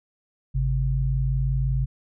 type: tone pair together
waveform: sine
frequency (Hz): 52.84 / 132.7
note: G#1 / C3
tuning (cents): +31 / +25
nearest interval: octave + major third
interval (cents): 1594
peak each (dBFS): -23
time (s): 0.54-1.86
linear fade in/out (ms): 20
effects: none